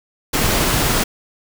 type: noise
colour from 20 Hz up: pink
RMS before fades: -17 dBFS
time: 0.33-1.04 s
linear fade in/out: 10 ms
effects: none